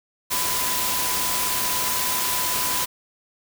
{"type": "tone in noise", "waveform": "sine", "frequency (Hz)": 1001, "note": "B5", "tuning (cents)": 23, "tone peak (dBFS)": -30, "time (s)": [0.3, 2.86], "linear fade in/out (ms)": 20, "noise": "white", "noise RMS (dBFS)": -24, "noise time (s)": [0.3, 2.86], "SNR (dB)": -9, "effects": []}